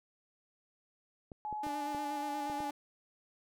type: clicks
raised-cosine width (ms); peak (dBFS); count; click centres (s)
2; -33; 6; 1.318 / 1.527 / 1.667 / 1.948 / 2.499 / 2.604
type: tone with pitch glide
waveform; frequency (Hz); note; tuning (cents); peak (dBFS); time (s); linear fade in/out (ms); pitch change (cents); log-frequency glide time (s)
sine; 848 to 839.7; G#5 to G#5; +36 to +19; -36; 1.45-2.7; 0; -17; 1.97-2.38
type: tone with vibrato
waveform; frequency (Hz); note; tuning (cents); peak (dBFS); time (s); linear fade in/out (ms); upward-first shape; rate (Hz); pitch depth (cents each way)
sawtooth; 296.5; D4; +17; -36; 1.63-2.71; 5; square; 8.4; 21
effects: none